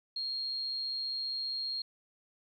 sine tone, 4245 Hz, C8, 24 cents sharp, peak -33 dBFS, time 0.16-1.82 s, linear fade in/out 5 ms, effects 12-bit

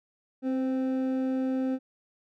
triangle tone pair together, 262.3 / 518 Hz, C4 / C5, +4 / -17 cents, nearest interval octave, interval 1179 cents, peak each -24 / -33 dBFS, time 0.42-1.79 s, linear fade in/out 50 ms, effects none

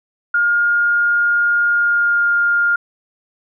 sine tone with pitch glide, 1418 to 1409 Hz, F6 to F6, +26 to +15 cents, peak -12 dBFS, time 0.34-2.76 s, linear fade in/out 5 ms, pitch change -11 cents, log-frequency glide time 1.7-2.34 s, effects none

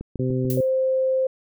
click train, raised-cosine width 3 ms, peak -19 dBFS, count 4, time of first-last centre 0.01-0.452 s, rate 6.79 Hz
harmonic tone, 128.6 Hz, C3, 30 cents flat, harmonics 1 / 2 / 3 / 4, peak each -23 / -26 / -27 / -32 dBFS, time 0.19-0.61 s, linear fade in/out 5 ms
violet noise with exponential decay, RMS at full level -28 dBFS, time 0.5-0.7 s, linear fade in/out 1 ms, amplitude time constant 43 ms
sine tone, 523.3 Hz, C5, in tune, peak -18 dBFS, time 0.57-1.27 s, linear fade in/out 5 ms
effects none

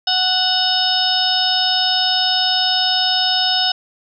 harmonic tone, 740 Hz, F#5, in tune, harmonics 1 / 2 / 4 / 5 / 6 / 7, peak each -22 / -26 / -20 / -20 / -29 / -19 dBFS, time 0.07-3.72 s, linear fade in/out 5 ms, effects none

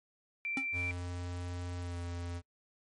sine tone, 2349 Hz, D7, in tune, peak -34 dBFS, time 0.45-0.91 s, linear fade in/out 0 ms
square tone with exponential decay, 268.6 Hz, C4, 46 cents sharp, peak -31 dBFS, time 0.57-0.68 s, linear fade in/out 2 ms, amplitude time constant 22 ms
square tone with pitch glide, 88.6 to 86.83 Hz, F2 to F2, +25 to -9 cents, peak -38 dBFS, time 0.72-2.42 s, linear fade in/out 50 ms, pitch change -34 cents, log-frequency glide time 1.8-1.97 s
effects noise-tail reverb RT60 0.1 s tail -23 dB re dry + MP3 48 kbps

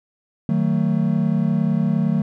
triangle chord, D# diminished, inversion none, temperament just, 155.56 / 186.68 / 224 Hz, D#3 / F#3 / A3, 0 / +16 / +31 cents, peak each -19 dBFS, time 0.49-2.22 s, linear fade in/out 2 ms, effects none

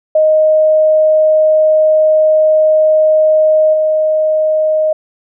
sine tone with level steps, 622.3 Hz, D#5, in tune, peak -6 / -9 dBFS, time 0.15-4.93 s, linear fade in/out 5 ms, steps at 3.73 s, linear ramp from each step 10 ms, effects none

